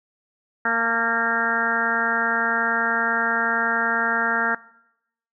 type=harmonic tone with a mistuned harmonic; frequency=230.5 Hz; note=A#3; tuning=19 cents flat; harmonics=1 / 2 / 3 / 4 / 5 / 6 / 7 / 8; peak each=-31 / -32 / -30 / -28 / -33 / -23 / -24 / -27 dBFS; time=0.65-4.55 s; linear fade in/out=5 ms; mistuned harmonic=4; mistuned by=-25 cents; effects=noise-tail reverb RT60 0.8 s tail -21 dB re dry